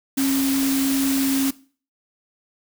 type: tone in noise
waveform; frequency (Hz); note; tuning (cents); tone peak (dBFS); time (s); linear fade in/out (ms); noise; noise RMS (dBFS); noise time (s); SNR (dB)
sine; 271; C#4; -39; -18; 0.17-1.51; 10; white; -27; 0.17-1.51; +6
effects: noise-tail reverb RT60 0.4 s tail -19 dB re dry